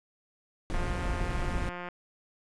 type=noise; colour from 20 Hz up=brown; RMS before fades=-31 dBFS; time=0.7-1.69 s; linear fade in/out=0 ms
type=click train; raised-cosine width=0.5 ms; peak=-24 dBFS; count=204; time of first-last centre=0.74-1.887 s; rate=177 Hz
effects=resampled to 24000 Hz